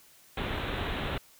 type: low-pass noise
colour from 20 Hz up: pink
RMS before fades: -33 dBFS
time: 0.37-1.18 s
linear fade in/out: 5 ms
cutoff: 3900 Hz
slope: 96 dB/octave
effects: white hiss -58 dBFS RMS until 1.39 s